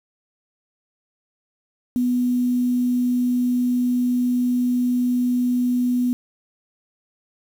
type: tone with quantisation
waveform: sine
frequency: 246.9 Hz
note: B3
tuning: in tune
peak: -17 dBFS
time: 1.96-6.13 s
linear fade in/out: 0 ms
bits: 7
effects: none